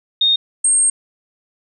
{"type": "tone pair in turn", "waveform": "sine", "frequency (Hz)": [3693, 8524], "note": ["A#7", "C9"], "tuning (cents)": [-17, 31], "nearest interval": "octave + major second", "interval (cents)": 1448, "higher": "second", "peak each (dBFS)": -11, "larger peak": "neither", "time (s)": [[0.21, 0.36], [0.64, 0.9]], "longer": "second", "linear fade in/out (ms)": 5, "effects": []}